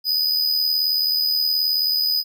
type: tone with amplitude modulation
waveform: square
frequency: 4982 Hz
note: D#8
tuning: 1 cent sharp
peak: -16 dBFS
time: 0.04-2.24 s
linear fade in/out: 50 ms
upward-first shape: sine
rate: 78.8 Hz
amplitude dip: 50%
effects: none